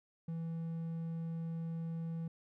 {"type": "tone", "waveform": "triangle", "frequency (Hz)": 164.81, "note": "E3", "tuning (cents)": 0, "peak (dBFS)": -35, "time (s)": [0.28, 2.28], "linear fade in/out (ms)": 5, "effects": []}